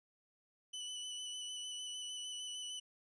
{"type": "tone with vibrato", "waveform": "sawtooth", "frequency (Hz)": 2986, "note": "F#7", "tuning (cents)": 15, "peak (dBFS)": -39, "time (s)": [0.73, 2.8], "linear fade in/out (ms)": 10, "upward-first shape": "square", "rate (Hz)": 6.6, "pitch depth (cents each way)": 15, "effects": ["resampled to 22050 Hz"]}